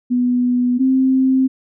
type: tone pair in turn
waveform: sine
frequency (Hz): 246.8 / 262.4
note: B3 / C4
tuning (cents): -1 / +5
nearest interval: minor second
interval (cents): 106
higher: second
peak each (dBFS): -13 / -11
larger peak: second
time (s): 0.1-0.79 / 0.79-1.48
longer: neither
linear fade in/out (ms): 20
effects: none